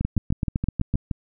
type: two click trains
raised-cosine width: 5 ms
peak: -12 / -10 dBFS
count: 8 / 8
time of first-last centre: 0.01-1.112 / 0.05-0.941 s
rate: 6.35 / 7.86 Hz
effects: none